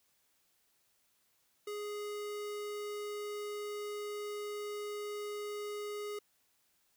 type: tone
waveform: square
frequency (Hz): 415.3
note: G#4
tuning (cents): 0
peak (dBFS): -39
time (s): 1.67-6.19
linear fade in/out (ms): 5
effects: white hiss -74 dBFS RMS until 6.96 s